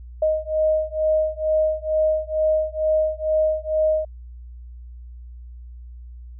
sine beating tone pair, 622.3 / 624.5 Hz, D#5 / D#5, 0 / +6 cents, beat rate 2.2 Hz, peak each -21 dBFS, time 0.22-4.05 s, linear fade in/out 5 ms, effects added 60 Hz sine -36 dBFS peak until 6.39 s

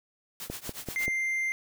white noise with tremolo, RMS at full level -37 dBFS, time 0.4-1.06 s, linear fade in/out 0 ms, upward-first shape triangle, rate 8.3 Hz, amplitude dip 95%
click train, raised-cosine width 2 ms, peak -21 dBFS, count 4, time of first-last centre 0.5-1.08 s, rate 5.17 Hz
triangle tone, 2093 Hz, C7, in tune, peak -25 dBFS, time 0.96-1.52 s, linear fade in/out 0 ms
effects none

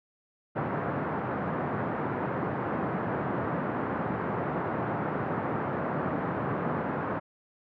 pink band-pass noise, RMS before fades -31 dBFS, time 0.55-7.2 s, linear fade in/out 20 ms, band 120 to 1500 Hz, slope 24 dB/octave, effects none

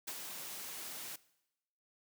white noise with ADSR envelope, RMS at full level -40 dBFS, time 0.07-1.16 s, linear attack 11 ms, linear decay 56 ms, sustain -5 dB, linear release 5 ms, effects noise-tail reverb RT60 0.9 s tail -20 dB re dry + high-pass 150 Hz 12 dB/octave

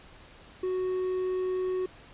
triangle tone, 370 Hz, F#4, in tune, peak -25 dBFS, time 0.63-1.86 s, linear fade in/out 5 ms, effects pink hiss -52 dBFS RMS until 2.13 s + resampled to 8000 Hz

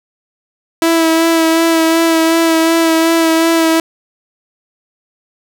sawtooth tone with vibrato, 327.6 Hz, E4, 11 cents flat, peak -5 dBFS, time 0.82-3.8 s, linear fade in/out 2 ms, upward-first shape sine, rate 2.7 Hz, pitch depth 21 cents each way, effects none

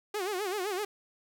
sawtooth tone with vibrato, 391.1 Hz, G4, 4 cents flat, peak -27 dBFS, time 0.14-0.85 s, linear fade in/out 5 ms, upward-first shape sine, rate 7.8 Hz, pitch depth 160 cents each way, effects 10-bit

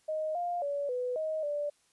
sine tone with pitch steps, 623 / 702 / 570 / 497.6 / 628 / 585 Hz, D#5 / F5 / C#5 / B4 / D#5 / D5, +2 / +9 / +48 / +13 / +16 / -7 cents, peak -30 dBFS, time 0.08-1.7 s, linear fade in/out 10 ms, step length 270 ms, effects white hiss -69 dBFS RMS until 1.92 s + resampled to 24000 Hz

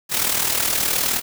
white noise with amplitude modulation, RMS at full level -18 dBFS, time 0.09-1.22 s, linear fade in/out 50 ms, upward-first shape sine, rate 39.3 Hz, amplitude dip 60%, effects none

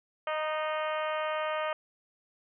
harmonic tone with a mistuned harmonic, 309.1 Hz, D#4, 11 cents flat, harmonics 2 / 3 / 4 / 5 / 6 / 7 / 8 / 9 / 10, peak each -32 / -38 / -35 / -42 / -42 / -44 / -45 / -47 / -46 dBFS, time 0.27-1.73 s, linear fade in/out 2 ms, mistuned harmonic 3, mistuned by +17 cents, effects none

